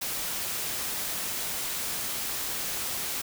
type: noise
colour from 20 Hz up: white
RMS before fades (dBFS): -32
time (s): 0.01-3.22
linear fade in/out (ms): 10
effects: none